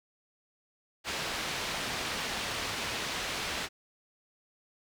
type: low-pass noise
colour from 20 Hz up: white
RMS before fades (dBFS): -35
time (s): 1.04-3.69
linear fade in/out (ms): 50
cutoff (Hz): 3900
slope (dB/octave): 12
effects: none